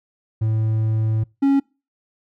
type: tone pair in turn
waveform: triangle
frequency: 110 / 276 Hz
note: A2 / C#4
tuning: 0 / -7 cents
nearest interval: octave + major third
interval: 1593 cents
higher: second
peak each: -15 / -11 dBFS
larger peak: second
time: 0.41-1.24 / 1.42-1.6 s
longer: first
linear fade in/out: 10 ms
effects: noise-tail reverb RT60 0.3 s tail -26 dB re dry